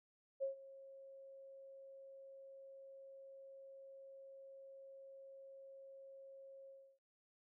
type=tone with ADSR envelope; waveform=sine; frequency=542 Hz; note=C#5; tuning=39 cents flat; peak=-35 dBFS; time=0.4-6.99 s; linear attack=29 ms; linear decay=120 ms; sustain=-19 dB; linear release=310 ms; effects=none